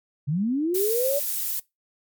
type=linear sweep; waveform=sine; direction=up; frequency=132.1 to 587.3 Hz; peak=-21 dBFS; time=0.27-1.2 s; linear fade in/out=20 ms
type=noise; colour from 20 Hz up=violet; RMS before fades=-27 dBFS; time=0.74-1.6 s; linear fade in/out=10 ms
effects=noise-tail reverb RT60 0.2 s tail -22 dB re dry + MP3 96 kbps